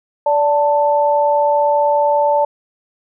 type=tone pair together; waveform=sine; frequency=581.1 / 885 Hz; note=D5 / A5; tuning=-18 / +10 cents; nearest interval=perfect fifth; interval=728 cents; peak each=-14 dBFS; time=0.26-2.45 s; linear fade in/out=5 ms; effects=none